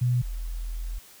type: tone pair in turn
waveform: sine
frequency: 123.47 / 41.59 Hz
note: B2 / E1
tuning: 0 / +16 cents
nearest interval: octave + perfect fifth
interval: 1884 cents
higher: first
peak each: -20 / -29 dBFS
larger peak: first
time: 0.01-0.22 / 0.22-0.99 s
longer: second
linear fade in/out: 10 ms
effects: white hiss -51 dBFS RMS until 1.2 s